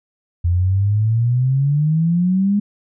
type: exponential sweep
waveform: sine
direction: up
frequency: 84.8 to 207.7 Hz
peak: -13 dBFS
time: 0.44-2.6 s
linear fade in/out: 10 ms
effects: none